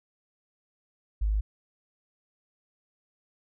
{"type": "tone", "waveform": "sine", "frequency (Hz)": 52.1, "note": "G#1", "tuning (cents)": 6, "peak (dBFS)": -23, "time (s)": [1.21, 1.41], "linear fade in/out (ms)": 10, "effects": []}